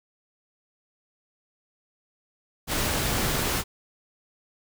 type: noise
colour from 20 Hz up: pink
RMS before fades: -26 dBFS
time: 2.67-3.64 s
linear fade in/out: 50 ms
effects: none